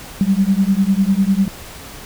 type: beating tone pair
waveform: sine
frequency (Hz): 189.9 / 199.9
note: F#3 / G3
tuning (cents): +45 / +34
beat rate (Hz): 10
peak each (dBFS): -15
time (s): 0.21-1.48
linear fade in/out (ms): 0
effects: pink hiss -35 dBFS RMS until 2.05 s